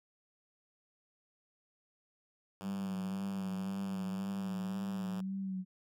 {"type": "tone with pitch glide", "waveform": "5% pulse", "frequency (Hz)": [100.5, 104.71], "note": ["G2", "G#2"], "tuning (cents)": [44, 15], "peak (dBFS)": -35, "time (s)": [2.61, 5.21], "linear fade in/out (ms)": 0, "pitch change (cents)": 71, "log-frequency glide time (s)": [3.98, 4.78]}
{"type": "tone with vibrato", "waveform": "sine", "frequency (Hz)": 190, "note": "F#3", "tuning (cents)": 46, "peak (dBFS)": -35, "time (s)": [2.61, 5.65], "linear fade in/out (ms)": 50, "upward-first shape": "sine", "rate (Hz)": 1.9, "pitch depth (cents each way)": 40}
{"effects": []}